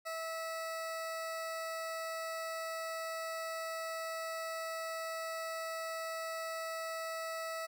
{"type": "tone", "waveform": "20% pulse", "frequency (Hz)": 651, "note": "E5", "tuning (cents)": -22, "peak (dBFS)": -33, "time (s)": [0.05, 7.67], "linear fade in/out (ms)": 20, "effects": []}